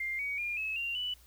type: tone with pitch steps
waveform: sine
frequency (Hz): 2100 / 2251 / 2412 / 2585 / 2771 / 2970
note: C7 / C#7 / D7 / E7 / F7 / F#7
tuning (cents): +6 / +26 / +46 / -34 / -14 / +6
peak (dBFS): -32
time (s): 0-1.14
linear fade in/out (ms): 5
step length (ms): 190
effects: added 60 Hz sine -58 dBFS peak until 1.26 s + white hiss -62 dBFS RMS until 1.26 s